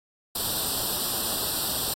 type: noise with comb filter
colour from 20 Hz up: white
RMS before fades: -28 dBFS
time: 0.35-1.94 s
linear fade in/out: 5 ms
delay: 0.23 ms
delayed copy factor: +0.9
effects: AAC 48 kbps